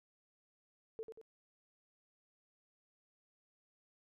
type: tone with echo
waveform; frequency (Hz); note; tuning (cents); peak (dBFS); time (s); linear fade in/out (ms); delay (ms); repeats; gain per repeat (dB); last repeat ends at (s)
sine; 445.6; A4; +22; -40; 0.99-1.03; 0; 92; 2; -6; 1.214
effects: none

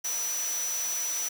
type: tone in noise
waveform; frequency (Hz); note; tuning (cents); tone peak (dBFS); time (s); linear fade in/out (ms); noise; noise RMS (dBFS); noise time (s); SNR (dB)
sine; 5920; F#8; 0; -29; 0.04-1.29; 10; white; -36; 0.04-1.29; +4
effects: high-pass 400 Hz 12 dB/octave

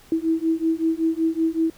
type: beating tone pair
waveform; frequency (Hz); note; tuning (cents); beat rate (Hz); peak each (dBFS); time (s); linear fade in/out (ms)
sine; 322.4 / 327.7; E4 / E4; -38 / -10; 5.3; -22; 0.12-1.7; 2
effects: pink hiss -51 dBFS RMS until 1.77 s

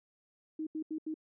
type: tone bursts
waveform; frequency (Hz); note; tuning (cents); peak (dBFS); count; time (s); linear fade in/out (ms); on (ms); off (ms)
sine; 313.5; D#4; +13; -34; 4; 0.59-1.142; 5; 78; 80
effects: none

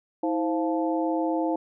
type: harmonic tone with a mistuned harmonic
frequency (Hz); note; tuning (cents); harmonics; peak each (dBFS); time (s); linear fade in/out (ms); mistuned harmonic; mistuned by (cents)
174.4; F3; -2; 2 / 3 / 4 / 5; -25 / -30 / -31 / -32; 0.23-1.56; 5; 2; -140
effects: none

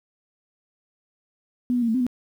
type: tone with pitch steps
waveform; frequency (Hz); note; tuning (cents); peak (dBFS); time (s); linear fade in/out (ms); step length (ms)
sine; 246.6 / 244.1 / 232.9 / 222.2 / 257.7 / 245.8; B3 / B3 / A#3 / A3 / C4 / B3; -2 / -20 / -1 / +17 / -26 / -8; -19; 1.7-2.066; 0; 61
effects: 9-bit

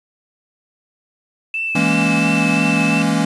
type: tone with vibrato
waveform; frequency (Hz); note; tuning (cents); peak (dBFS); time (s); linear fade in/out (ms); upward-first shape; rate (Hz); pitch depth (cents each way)
sine; 2637; E7; 0; -19; 1.54-3.02; 2; sine; 2.9; 21
type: chord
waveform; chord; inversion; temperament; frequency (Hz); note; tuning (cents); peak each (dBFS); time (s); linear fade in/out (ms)
square; A# half-diminished seventh; second; equal; 164.81 / 207.7 / 233.1 / 277.2; E3 / G#3 / A#3 / C#4; 0 / 0 / 0 / 0; -21; 1.75-3.25; 5
effects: resampled to 24000 Hz + 8-bit

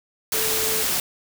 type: tone in noise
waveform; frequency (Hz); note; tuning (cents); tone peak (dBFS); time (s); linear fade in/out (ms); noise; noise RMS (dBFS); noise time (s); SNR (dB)
sine; 440; A4; 0; -29; 0.34-0.83; 2; white; -23; 0.32-1; -9
effects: none

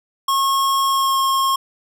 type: tone with pitch glide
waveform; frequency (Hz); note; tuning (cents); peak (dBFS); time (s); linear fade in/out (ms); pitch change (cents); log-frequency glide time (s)
square; 1088 to 1078; C#6 to C#6; -33 to -49; -16; 0.28-1.56; 5; -16; 0.85-1.2
effects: none

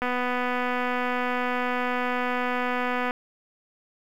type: click train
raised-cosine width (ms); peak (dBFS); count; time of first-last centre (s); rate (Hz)
0.5; -13; 767; 0.02-3.109; 248
effects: 8-bit

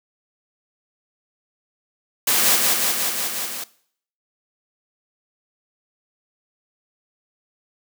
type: noise with echo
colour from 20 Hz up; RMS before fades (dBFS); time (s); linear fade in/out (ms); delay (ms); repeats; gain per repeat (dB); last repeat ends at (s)
white; -18; 2.27-2.56; 5; 180; 6; -2; 3.64
effects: noise-tail reverb RT60 0.6 s tail -20 dB re dry + high-pass 200 Hz 12 dB/octave

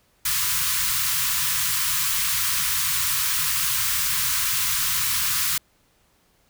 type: band-stop noise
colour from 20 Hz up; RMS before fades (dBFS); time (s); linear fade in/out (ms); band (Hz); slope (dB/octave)
white; -23; 0.25-5.58; 5; 170 to 960; 96
effects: pink hiss -63 dBFS RMS until 6.49 s

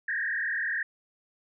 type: tone with frequency modulation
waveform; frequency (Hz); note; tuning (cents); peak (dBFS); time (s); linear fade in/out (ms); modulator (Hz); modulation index
sine; 1737; A6; -23; -27; 0.08-0.83; 5; 40.1; 3.9
effects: none

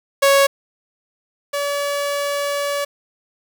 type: tone pair in turn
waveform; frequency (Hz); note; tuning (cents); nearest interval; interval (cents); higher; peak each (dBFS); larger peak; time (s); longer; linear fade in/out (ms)
sawtooth; 554.4 / 571.3; C#5 / D5; 0 / -48; minor second; 52; second; -7 / -16; first; 0.22-0.47 / 1.53-2.85; second; 10
effects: 7-bit

